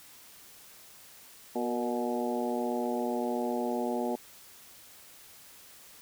harmonic tone with a mistuned harmonic, 121.5 Hz, B2, 28 cents flat, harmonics 2 / 3 / 4 / 5 / 6 / 7, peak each -33 / -35 / -36 / -37 / -38 / -38 dBFS, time 1.55-4.16 s, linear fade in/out 10 ms, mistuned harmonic 4, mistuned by -50 cents, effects white hiss -53 dBFS RMS until 6.01 s

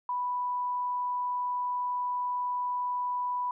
sine tone, 987.8 Hz, B5, in tune, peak -28 dBFS, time 0.09-3.51 s, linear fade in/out 2 ms, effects none

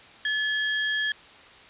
sine tone pair together, 1722 / 3251 Hz, A6 / G#7, -38 / -38 cents, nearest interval major seventh, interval 1100 cents, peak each -25 / -29 dBFS, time 0.25-1.12 s, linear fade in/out 2 ms, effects white hiss -49 dBFS RMS until 1.69 s + resampled to 8000 Hz

